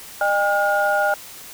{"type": "tone cluster", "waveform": "sine", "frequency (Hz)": [608, 805, 1428], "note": ["D#5", "G5", "F6"], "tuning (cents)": [-40, 46, 38], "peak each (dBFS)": -20, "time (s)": [0.21, 1.14], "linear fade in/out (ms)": 2, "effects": ["tanh soft clip ceiling -8 dBFS", "white hiss -39 dBFS RMS until 1.53 s"]}